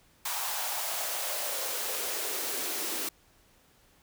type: noise with high-pass filter sweep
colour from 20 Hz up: white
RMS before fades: -33 dBFS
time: 0.25-3.09 s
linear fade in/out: 5 ms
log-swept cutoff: 890 to 300 Hz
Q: 3.1
effects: pink hiss -63 dBFS RMS until 4.02 s